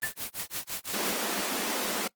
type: noise with tremolo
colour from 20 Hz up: white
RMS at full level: -33 dBFS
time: 0.02-1.13 s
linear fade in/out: 2 ms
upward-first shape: sine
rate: 5.9 Hz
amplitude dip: 100%
type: tone with exponential decay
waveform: sine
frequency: 1760 Hz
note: A6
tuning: in tune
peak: -24 dBFS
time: 0.03-0.15 s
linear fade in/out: 2 ms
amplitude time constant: 24 ms
type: high-pass noise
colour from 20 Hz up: pink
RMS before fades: -31 dBFS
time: 0.93-2.08 s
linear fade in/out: 10 ms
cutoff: 190 Hz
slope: 96 dB/octave
effects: noise-tail reverb RT60 0.1 s tail -21 dB re dry + Opus 24 kbps